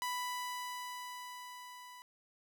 sawtooth tone with level ramp, 990 Hz, B5, 4 cents sharp, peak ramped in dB -31 to -47 dBFS, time 0.02-2.02 s, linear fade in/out 0 ms, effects none

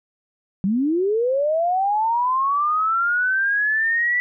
sine linear sweep, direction up, 181.7 to 1973 Hz, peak -17 dBFS, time 0.64-4.2 s, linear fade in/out 0 ms, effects none

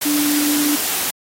sine tone in noise, 293.7 Hz, D4, in tune, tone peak -16 dBFS, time 0.05-0.76 s, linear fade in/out 10 ms, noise white, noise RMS -21 dBFS, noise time 0.01-1.11 s, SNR +2 dB, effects high-pass 150 Hz 12 dB/octave + AAC 48 kbps

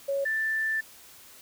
sine tone pair in turn, 554.4 / 1768.3 Hz, C#5 / A6, 0 / +8 cents, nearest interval octave + minor sixth, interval 2008 cents, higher second, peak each -25 dBFS, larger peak neither, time 0.08-0.25 / 0.25-0.81 s, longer second, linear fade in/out 10 ms, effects white hiss -51 dBFS RMS until 1.41 s

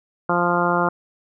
harmonic tone, 174.61 Hz, F3, in tune, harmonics 1 / 2 / 3 / 4 / 5 / 6 / 7 / 8, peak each -25 / -25 / -25 / -25 / -25 / -25 / -25 / -25 dBFS, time 0.29-0.89 s, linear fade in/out 5 ms, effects none

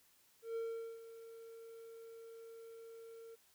triangle tone with ADSR envelope, 456.4 Hz, A#4, 37 cents flat, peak -35 dBFS, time 0.42-3.36 s, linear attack 140 ms, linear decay 430 ms, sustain -14 dB, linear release 21 ms, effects white hiss -70 dBFS RMS until 3.54 s

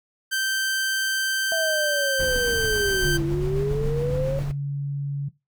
sawtooth tone, 1558 Hz, G6, 11 cents flat, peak -19 dBFS, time 0.31-3.18 s, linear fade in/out 20 ms
sine linear two-way sweep, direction down then up, 663 to 329.3 to 550 Hz, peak -24 dBFS, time 1.52-4.39 s, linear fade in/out 0 ms, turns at 3.23 s
brown noise with tremolo, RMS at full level -29 dBFS, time 2.19-4.52 s, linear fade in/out 10 ms, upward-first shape sine, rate 7.3 Hz, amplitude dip 30%
sine tone with pitch glide, 144.5 to 141.2 Hz, D3 to C#3, -28 to +32 cents, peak -24 dBFS, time 3.04-5.29 s, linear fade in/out 10 ms, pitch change -40 cents, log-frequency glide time 3.28-4.57 s
effects noise-tail reverb RT60 0.2 s tail -17 dB re dry

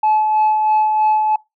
sine tone with tremolo, 860 Hz, A5, 40 cents flat, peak -9 dBFS, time 0.03-1.36 s, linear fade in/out 5 ms, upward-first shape sine, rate 3.1 Hz, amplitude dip 40%, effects noise-tail reverb RT60 0.2 s tail -24 dB re dry + tanh soft clip ceiling -9 dBFS

